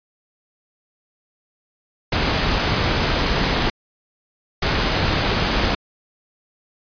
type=noise bursts at uneven times; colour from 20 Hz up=pink; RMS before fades=-19 dBFS; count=2; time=2.12-3.7 / 4.62-5.75 s; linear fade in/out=5 ms; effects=resampled to 11025 Hz